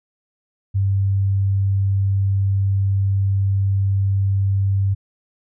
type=tone; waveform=sine; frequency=98 Hz; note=G2; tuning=in tune; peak=-15 dBFS; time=0.74-4.95 s; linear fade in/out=20 ms; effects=none